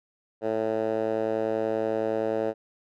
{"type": "tone with band-pass filter", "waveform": "10% pulse", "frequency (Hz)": 110.5, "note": "A2", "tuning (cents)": 8, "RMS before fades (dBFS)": -27, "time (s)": [0.41, 2.54], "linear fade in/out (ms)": 50, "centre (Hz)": 530, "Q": 1.9, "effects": []}